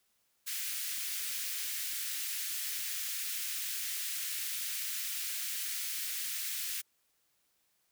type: high-pass noise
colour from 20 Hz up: white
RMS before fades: -37 dBFS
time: 0.46-6.82 s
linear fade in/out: 20 ms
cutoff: 1700 Hz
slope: 24 dB/octave
effects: white hiss -75 dBFS RMS until 7.91 s